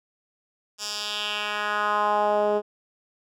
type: tone with band-pass filter sweep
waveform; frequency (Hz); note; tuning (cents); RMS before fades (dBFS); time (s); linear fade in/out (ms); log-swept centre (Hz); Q
10% pulse; 208.6; G#3; +8; -25; 0.78-2.62; 50; 6100 to 450; 2.2
effects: none